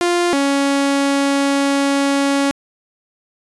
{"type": "tone pair in turn", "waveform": "sawtooth", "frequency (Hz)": [349.2, 278.7], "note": ["F4", "C#4"], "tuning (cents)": [0, 9], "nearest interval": "major third", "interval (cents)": 391, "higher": "first", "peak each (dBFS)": -10, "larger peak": "neither", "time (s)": [[0.01, 0.33], [0.33, 2.51]], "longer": "second", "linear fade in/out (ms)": 0, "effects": ["resampled to 24000 Hz"]}